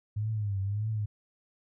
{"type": "tone with vibrato", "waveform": "sine", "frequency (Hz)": 103.2, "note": "G#2", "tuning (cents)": -10, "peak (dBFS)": -28, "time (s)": [0.16, 1.06], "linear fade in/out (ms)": 10, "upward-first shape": "triangle", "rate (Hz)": 1.7, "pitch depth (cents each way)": 130, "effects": []}